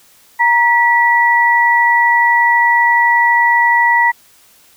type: tone pair together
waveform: sine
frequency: 937.3 / 1952 Hz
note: A#5 / B6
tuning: +9 / -21 cents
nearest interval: octave + minor second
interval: 1270 cents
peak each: -11 dBFS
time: 0.39-4.12 s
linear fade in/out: 20 ms
effects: white hiss -48 dBFS RMS until 4.76 s